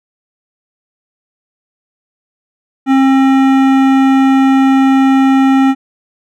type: tone with hard clipping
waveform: sine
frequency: 267.9 Hz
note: C4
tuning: 41 cents sharp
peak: -8 dBFS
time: 2.86-5.75 s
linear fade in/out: 50 ms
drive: 15 dB
effects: none